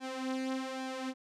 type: tone with flanger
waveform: sawtooth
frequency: 261.6 Hz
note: C4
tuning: in tune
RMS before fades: -37 dBFS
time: 0-1.14 s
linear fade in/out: 50 ms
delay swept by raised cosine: 1.2 to 4.3 ms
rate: 1.2 Hz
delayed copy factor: +0.7
effects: low-pass 7000 Hz 12 dB/octave